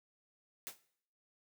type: noise with exponential decay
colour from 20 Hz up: white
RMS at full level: -39 dBFS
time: 0.67-0.79 s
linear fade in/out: 0 ms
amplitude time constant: 25 ms
effects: noise-tail reverb RT60 0.6 s tail -17 dB re dry + high-pass 150 Hz 12 dB/octave